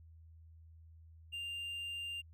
triangle tone, 2794 Hz, F7, in tune, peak -38 dBFS, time 1.32-2.22 s, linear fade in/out 20 ms, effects added 81 Hz sine -55 dBFS peak until 2.33 s

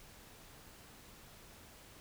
silence, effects pink hiss -57 dBFS RMS until 2 s

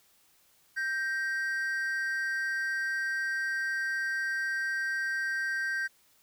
triangle tone pair together, 1569 / 1877.2 Hz, G6 / A#6, +1 / +12 cents, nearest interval minor third, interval 311 cents, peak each -28 / -34 dBFS, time 0.76-5.88 s, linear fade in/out 20 ms, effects white hiss -65 dBFS RMS until 6.22 s

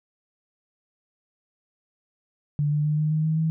sine tone with pitch steps, 146.83 / 148.97 / 151.13 / 153.33 / 155.56 / 157.82 / 160.12 Hz, D3 / D3 / D3 / D#3 / D#3 / D#3 / D#3, 0 / +25 / +50 / -25 / 0 / +25 / +50 cents, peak -20 dBFS, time 2.59-3.5 s, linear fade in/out 0 ms, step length 130 ms, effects none

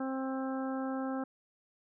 harmonic tone, 264.5 Hz, C4, 19 cents sharp, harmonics 1 / 2 / 3 / 4 / 5 / 6, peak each -34 / -40 / -42 / -48 / -45 / -50 dBFS, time 0-1.24 s, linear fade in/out 5 ms, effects none

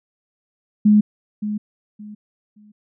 sine tone with echo, 210 Hz, G#3, 19 cents sharp, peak -9 dBFS, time 0.85-1.01 s, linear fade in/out 10 ms, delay 570 ms, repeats 3, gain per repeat -12 dB, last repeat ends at 2.72 s, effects none

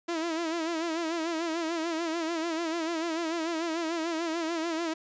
sawtooth tone with vibrato, 329.6 Hz, E4, in tune, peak -25 dBFS, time 0.08-4.94 s, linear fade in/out 10 ms, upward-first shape sine, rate 6.8 Hz, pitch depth 79 cents each way, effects resampled to 16000 Hz

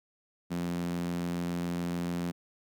sawtooth tone with high-pass filter, 87 Hz, F2, 6 cents flat, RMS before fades -33 dBFS, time 0.5-2.32 s, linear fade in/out 20 ms, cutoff 200 Hz, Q 4.5, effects none

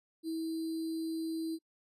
sine tone with sample-and-hold, 324.1 Hz, E4, 29 cents flat, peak -33 dBFS, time 0.23-1.59 s, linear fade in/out 50 ms, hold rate 4410 Hz, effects noise-tail reverb RT60 0.1 s tail -25 dB re dry + resampled to 32000 Hz

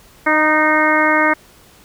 harmonic tone with a mistuned harmonic, 307.9 Hz, D#4, 18 cents flat, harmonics 1 / 2 / 3 / 4 / 5 / 6 / 7, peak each -19 / -19 / -19 / -19 / -19 / -19 / -19 dBFS, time 0.26-1.34 s, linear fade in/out 10 ms, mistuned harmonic 3, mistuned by +18 cents, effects pink hiss -47 dBFS RMS until 1.84 s

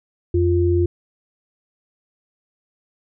sine tone pair together, 87.31 / 348.8 Hz, F2 / F4, 0 / -2 cents, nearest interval 2 octaves, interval 2398 cents, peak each -17 dBFS, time 0.34-0.86 s, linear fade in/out 5 ms, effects none

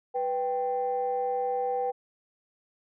sine tone pair together, 493.9 / 784 Hz, B4 / G5, 0 / 0 cents, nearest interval minor sixth, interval 800 cents, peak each -28 dBFS, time 0.14-1.92 s, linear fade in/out 20 ms, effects tanh soft clip ceiling -19 dBFS

